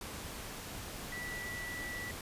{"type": "tone in noise", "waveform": "sine", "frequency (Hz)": 1958, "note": "B6", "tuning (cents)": -15, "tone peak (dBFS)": -40, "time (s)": [1.12, 2.11], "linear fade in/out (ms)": 2, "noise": "pink", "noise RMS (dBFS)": -44, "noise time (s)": [0.01, 2.21], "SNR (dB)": 1, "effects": ["resampled to 32000 Hz"]}